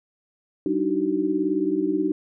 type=tone cluster; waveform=sine; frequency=190.5 / 295.8 / 314.4 / 378.6 Hz; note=G3 / D4 / D#4 / F#4; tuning=-49 / +13 / +18 / +40 cents; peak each=-33 / -25 / -24 / -26 dBFS; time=0.66-2.12 s; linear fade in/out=2 ms; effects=none